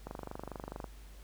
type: click train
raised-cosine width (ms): 1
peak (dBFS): -26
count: 20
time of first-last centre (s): 0.07-0.842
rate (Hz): 24.6
effects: added 50 Hz sine -49 dBFS peak until 1.23 s + pink hiss -60 dBFS RMS until 1.23 s